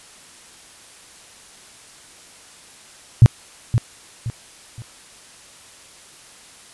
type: tone with echo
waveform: sine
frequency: 116.54 Hz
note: A#2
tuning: in tune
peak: -3 dBFS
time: 3.22-3.26 s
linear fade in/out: 0 ms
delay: 520 ms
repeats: 3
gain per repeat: -9 dB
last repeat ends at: 4.82 s
effects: white hiss -45 dBFS RMS until 6.73 s + resampled to 24000 Hz